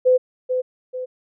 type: tone with echo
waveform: sine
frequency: 508 Hz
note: B4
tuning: 49 cents sharp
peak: -11 dBFS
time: 0.05-0.18 s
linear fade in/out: 20 ms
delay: 440 ms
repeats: 2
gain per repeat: -7 dB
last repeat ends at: 1.06 s
effects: none